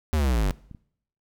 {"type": "linear sweep", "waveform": "square", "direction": "down", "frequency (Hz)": [80.3, 44], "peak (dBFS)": -21, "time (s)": [0.13, 0.51], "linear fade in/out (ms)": 0}
{"type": "clicks", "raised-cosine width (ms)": 5, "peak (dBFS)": -30, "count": 3, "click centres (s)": [0.463, 0.713, 0.748]}
{"effects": ["noise-tail reverb RT60 0.7 s tail -22 dB re dry"]}